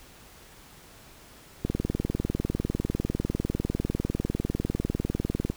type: click train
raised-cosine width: 3 ms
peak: -13 dBFS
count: 78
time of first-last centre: 1.65-5.5 s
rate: 20 Hz
effects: pink hiss -51 dBFS RMS until 5.56 s